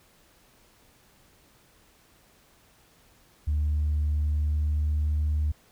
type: tone with pitch glide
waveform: sine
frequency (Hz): 74.9 to 75.55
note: D2 to D2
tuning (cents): +35 to +50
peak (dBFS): -21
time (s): 3.47-5.52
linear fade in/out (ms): 10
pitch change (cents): +15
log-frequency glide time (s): 4.09-5.18
effects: tanh soft clip ceiling -20 dBFS + pink hiss -60 dBFS RMS until 5.71 s